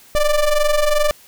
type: ring-modulated tone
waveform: square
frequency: 293.7 Hz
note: D4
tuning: in tune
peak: -11 dBFS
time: 0.15-1.11 s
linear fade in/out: 0 ms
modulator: 305 Hz
effects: white hiss -47 dBFS RMS until 1.27 s